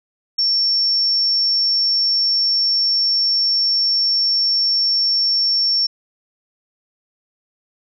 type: tone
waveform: sine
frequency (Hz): 5450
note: F8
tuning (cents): -43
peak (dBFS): -14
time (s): 0.38-5.87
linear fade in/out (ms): 10
effects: none